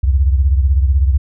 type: beating tone pair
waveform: sine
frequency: 66.4 / 82.4 Hz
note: C2 / E2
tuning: +26 / 0 cents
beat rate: 16 Hz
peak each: -10 / -17 dBFS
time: 0.03-1.18 s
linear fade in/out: 10 ms
effects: none